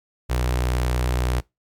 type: tone with notch filter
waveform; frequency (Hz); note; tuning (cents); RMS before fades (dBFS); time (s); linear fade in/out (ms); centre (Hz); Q
sawtooth; 61.74; B1; 0; -22; 0.29-1.41; 20; 220; 1.7
effects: noise-tail reverb RT60 0.2 s tail -23 dB re dry + MP3 96 kbps